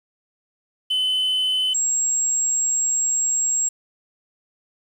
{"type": "tone pair in turn", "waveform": "sine", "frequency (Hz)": [3031, 7585], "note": ["F#7", "A#8"], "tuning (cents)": [41, 29], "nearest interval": "octave + major third", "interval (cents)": 1588, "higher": "second", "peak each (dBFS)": -16, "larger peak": "neither", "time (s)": [[0.9, 1.74], [1.74, 3.69]], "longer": "second", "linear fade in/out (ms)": 10, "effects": ["tanh soft clip ceiling -17 dBFS", "8-bit"]}